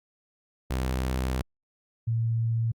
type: tone pair in turn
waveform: sawtooth / sine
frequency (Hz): 64.2 / 114.39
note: C2 / A#2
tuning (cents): -32 / -32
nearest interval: minor seventh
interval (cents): 1000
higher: second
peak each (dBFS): -22 / -23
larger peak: first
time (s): 0.7-1.42 / 2.07-2.72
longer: first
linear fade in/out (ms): 10
effects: Opus 48 kbps